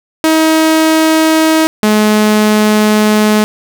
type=tone pair in turn; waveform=sawtooth; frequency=317.9 / 212.8 Hz; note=D#4 / G#3; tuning=+37 / +42 cents; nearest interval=perfect fifth; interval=695 cents; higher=first; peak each=-3 dBFS; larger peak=neither; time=0.24-1.67 / 1.83-3.44 s; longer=second; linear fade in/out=0 ms; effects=none